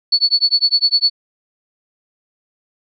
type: tone with tremolo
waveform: sine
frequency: 4435 Hz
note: C#8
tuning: in tune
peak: -8 dBFS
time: 0.12-1.1 s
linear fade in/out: 5 ms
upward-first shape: sine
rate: 9.9 Hz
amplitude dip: 100%
effects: none